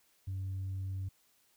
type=tone; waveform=sine; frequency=95.4 Hz; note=G2; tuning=47 cents flat; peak=-33 dBFS; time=0.27-1.09 s; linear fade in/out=10 ms; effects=tanh soft clip ceiling -33 dBFS + white hiss -70 dBFS RMS until 1.56 s